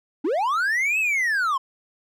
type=linear two-way sweep; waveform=triangle; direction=up then down; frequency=261.6 to 2648 to 1019 Hz; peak=-18 dBFS; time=0.24-1.58 s; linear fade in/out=10 ms; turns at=0.99 s; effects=none